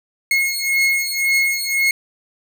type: beating tone pair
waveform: 40% pulse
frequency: 2165 / 2166.9 Hz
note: C#7 / C#7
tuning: -41 / -40 cents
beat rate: 1.9 Hz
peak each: -18 dBFS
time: 0.31-1.91 s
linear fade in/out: 2 ms
effects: none